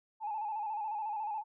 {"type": "tone with vibrato", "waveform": "sine", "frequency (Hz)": 854, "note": "G#5", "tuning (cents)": 48, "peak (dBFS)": -33, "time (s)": [0.2, 1.44], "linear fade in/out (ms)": 50, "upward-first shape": "square", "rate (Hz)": 14, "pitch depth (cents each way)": 54, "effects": ["tanh soft clip ceiling -29 dBFS"]}